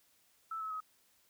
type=tone with pitch steps; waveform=sine; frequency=1318.5 / 1293.6 / 1269.2 Hz; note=E6 / E6 / D#6; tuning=0 / -33 / +34 cents; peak=-37 dBFS; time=0.51-0.804 s; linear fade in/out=5 ms; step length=98 ms; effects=white hiss -70 dBFS RMS until 1.29 s